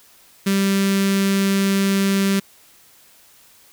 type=tone with notch filter; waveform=sawtooth; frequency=196 Hz; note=G3; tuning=in tune; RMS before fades=-18 dBFS; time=0.46-2.4 s; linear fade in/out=10 ms; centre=750 Hz; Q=0.61; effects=white hiss -51 dBFS RMS until 3.72 s